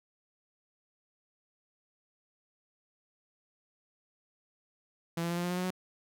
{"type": "tone with pitch steps", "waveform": "sawtooth", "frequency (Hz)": [167.9, 170.15, 172.42, 174.73, 177.06, 179.43, 181.83, 184.26], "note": ["E3", "F3", "F3", "F3", "F3", "F3", "F#3", "F#3"], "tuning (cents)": [32, -45, -22, 1, 24, 47, -30, -7], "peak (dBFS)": -27, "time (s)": [5.17, 5.706], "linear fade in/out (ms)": 5, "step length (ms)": 67, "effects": []}